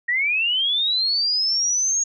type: linear sweep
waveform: sine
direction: up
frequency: 1864.7 to 6645 Hz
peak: -18 dBFS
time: 0.08-2.04 s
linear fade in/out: 10 ms
effects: none